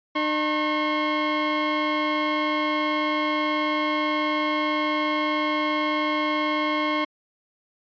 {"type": "tone pair together", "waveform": "25% pulse", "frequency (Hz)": [303.1, 1080], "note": ["D#4", "C#6"], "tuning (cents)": [-45, -45], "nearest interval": "octave + minor seventh", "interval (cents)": 2200, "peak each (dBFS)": -21, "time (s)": [0.15, 7.05], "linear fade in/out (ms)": 10, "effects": ["resampled to 11025 Hz"]}